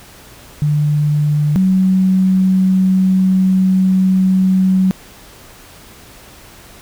sine tone pair in turn, 148.6 / 187.82 Hz, D3 / F#3, +21 / +26 cents, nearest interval major third, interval 405 cents, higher second, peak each -11 / -9 dBFS, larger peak second, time 0.62-1.56 / 1.56-4.91 s, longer second, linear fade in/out 0 ms, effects pink hiss -40 dBFS RMS until 6.81 s

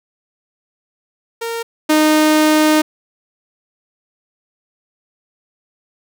sawtooth tone pair in turn, 461.4 / 307.9 Hz, A#4 / D#4, -18 / -18 cents, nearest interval perfect fifth, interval 700 cents, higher first, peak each -17 / -6 dBFS, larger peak second, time 1.41-1.63 / 1.89-2.82 s, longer second, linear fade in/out 10 ms, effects none

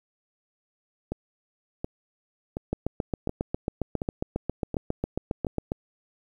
two click trains, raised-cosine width 2 ms, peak -16 / -13 dBFS, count 7 / 23, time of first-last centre 1.12-5.468 / 2.73-5.719 s, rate 1.38 / 7.36 Hz, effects 9-bit

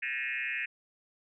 sine tone with frequency modulation, 2158 Hz, C#7, 47 cents flat, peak -31 dBFS, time 0.02-0.66 s, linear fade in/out 10 ms, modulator 131 Hz, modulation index 3.7, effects none

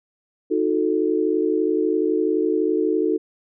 sine chord, D# diminished, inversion none, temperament equal with one note detuned, 311.1 / 363 / 440 Hz, D#4 / F#4 / A4, 0 / -33 / 0 cents, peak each -22 dBFS, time 0.5-3.18 s, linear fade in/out 20 ms, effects none

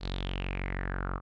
sawtooth tone with low-pass filter sweep, 46.21 Hz, F#1, 1 cent flat, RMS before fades -34 dBFS, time 0-1.21 s, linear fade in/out 50 ms, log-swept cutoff 4300 to 1200 Hz, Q 6, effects none

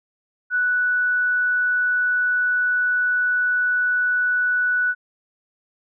sine tone, 1480 Hz, F#6, in tune, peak -17 dBFS, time 0.5-4.95 s, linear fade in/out 50 ms, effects none

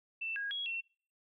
sine tone with pitch steps, 2668 / 1637 / 3319 / 2710 Hz, E7 / G#6 / G#7 / E7, +20 / -25 / -2 / +47 cents, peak -35 dBFS, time 0.21-0.81 s, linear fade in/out 10 ms, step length 150 ms, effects noise-tail reverb RT60 0.4 s tail -23 dB re dry

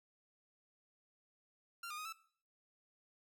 sawtooth tone with pitch steps, 1382 / 1216 / 1249 / 1318 Hz, F6 / D#6 / D#6 / E6, -19 / -40 / +6 / -1 cents, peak -40 dBFS, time 1.83-2.126 s, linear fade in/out 5 ms, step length 74 ms, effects noise-tail reverb RT60 0.5 s tail -18 dB re dry

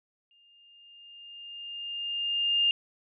sine tone with exponential growth, 2813 Hz, F7, 12 cents sharp, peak -20 dBFS, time 0.31-2.71 s, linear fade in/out 1 ms, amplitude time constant 520 ms, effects none

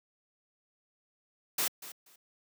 white noise with echo, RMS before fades -30 dBFS, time 1.58-1.68 s, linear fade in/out 5 ms, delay 240 ms, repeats 2, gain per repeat -15 dB, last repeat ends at 2.16 s, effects high-pass 200 Hz 12 dB/octave

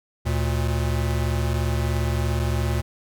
square tone pair together, 73.42 / 116.54 Hz, D2 / A#2, 0 / 0 cents, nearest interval minor sixth, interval 800 cents, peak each -24 / -25 dBFS, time 0.25-2.82 s, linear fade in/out 20 ms, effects none

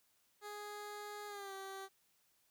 15% pulse tone with pitch glide, 415.3 to 387.5 Hz, G#4 to G4, 0 to -20 cents, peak -39 dBFS, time 0.41-1.89 s, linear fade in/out 50 ms, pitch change -120 cents, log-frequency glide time 1.27-1.53 s, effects white hiss -75 dBFS RMS until 2.5 s

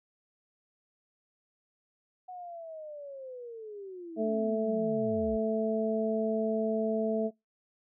sine linear sweep, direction down, 740 to 51.91 Hz, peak -40 dBFS, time 2.28-5.37 s, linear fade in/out 10 ms
harmonic tone, 220 Hz, A3, in tune, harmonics 1 / 2 / 3, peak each -31 / -31 / -31 dBFS, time 4.16-7.31 s, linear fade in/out 50 ms
effects noise-tail reverb RT60 0.2 s tail -26 dB re dry

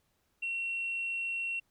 sine tone, 2727 Hz, F7, 42 cents flat, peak -31 dBFS, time 0.42-1.6 s, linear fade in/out 10 ms, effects tanh soft clip ceiling -27 dBFS + pink hiss -75 dBFS RMS until 1.7 s

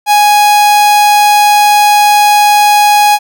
45% pulse tone, 830.6 Hz, G#5, in tune, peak -4 dBFS, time 0.06-3.19 s, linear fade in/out 50 ms, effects none

